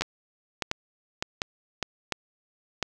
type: two click trains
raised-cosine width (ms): 0.2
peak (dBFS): -9 / -10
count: 5 / 4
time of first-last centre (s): 0.01-2.827 / 0.02-1.827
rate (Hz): 1.42 / 1.66
effects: none